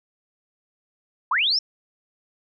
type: linear sweep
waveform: sine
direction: up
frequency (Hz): 880 to 5560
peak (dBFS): -18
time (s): 1.31-1.59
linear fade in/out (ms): 5
effects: none